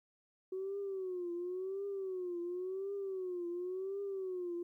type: tone with vibrato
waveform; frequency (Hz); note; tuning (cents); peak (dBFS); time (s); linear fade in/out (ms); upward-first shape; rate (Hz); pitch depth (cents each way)
sine; 372; F#4; +9; -36; 0.52-4.63; 5; triangle; 0.93; 140
effects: tanh soft clip ceiling -32 dBFS + 13-bit